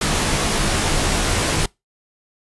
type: noise with comb filter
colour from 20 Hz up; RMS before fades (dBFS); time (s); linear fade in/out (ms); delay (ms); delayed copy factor
pink; -19; 0.01-1.66; 5; 17; -0.6
effects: noise-tail reverb RT60 0.2 s tail -24 dB re dry + resampled to 24000 Hz